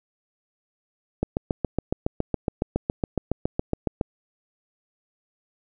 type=click train; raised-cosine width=2 ms; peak=-9 dBFS; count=21; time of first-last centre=1.23-4.012 s; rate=7.19 Hz; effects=none